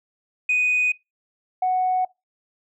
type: tone pair in turn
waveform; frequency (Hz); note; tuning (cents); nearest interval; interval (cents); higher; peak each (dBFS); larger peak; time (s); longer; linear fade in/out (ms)
sine; 2489 / 740; D#7 / F#5; 0 / 0; octave + major sixth; 2100; first; -16 / -17; first; 0.49-0.92 / 1.62-2.05; neither; 5
effects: noise-tail reverb RT60 0.2 s tail -22 dB re dry + tanh soft clip ceiling -14 dBFS